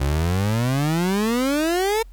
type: exponential sweep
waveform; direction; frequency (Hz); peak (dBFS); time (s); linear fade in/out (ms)
30% pulse; up; 66.5 to 460; -16; 0-2.03; 10
effects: added 44 Hz sine -39 dBFS peak until 2.12 s + pink hiss -61 dBFS RMS until 2.12 s